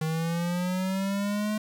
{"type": "linear sweep", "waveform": "square", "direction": "up", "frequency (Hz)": [156.7, 214.6], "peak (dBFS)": -27, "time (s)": [0.01, 1.58], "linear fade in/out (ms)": 5, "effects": ["9-bit"]}